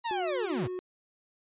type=linear sweep; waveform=40% pulse; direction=down; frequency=964 to 90.1 Hz; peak=-29 dBFS; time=0.04-0.68 s; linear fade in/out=20 ms
type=tone; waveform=triangle; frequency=365.9 Hz; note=F#4; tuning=19 cents flat; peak=-31 dBFS; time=0.11-0.79 s; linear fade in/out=0 ms
effects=resampled to 8000 Hz